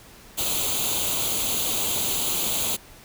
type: noise with comb filter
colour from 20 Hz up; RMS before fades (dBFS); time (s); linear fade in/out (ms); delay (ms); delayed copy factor
white; -25; 0.37-2.77; 20; 0.28; +0.75
effects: pink hiss -48 dBFS RMS until 3.04 s